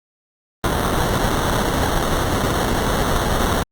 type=noise with sample-and-hold; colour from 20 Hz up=pink; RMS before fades=-19 dBFS; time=0.64-3.63 s; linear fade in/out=2 ms; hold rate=2450 Hz; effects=Opus 32 kbps